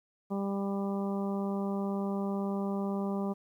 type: harmonic tone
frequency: 198 Hz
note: G3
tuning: 18 cents sharp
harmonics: 1 / 2 / 3 / 4 / 5 / 6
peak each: -31 / -37 / -41 / -43 / -45 / -47 dBFS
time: 0.3-3.34 s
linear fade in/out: 20 ms
effects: 11-bit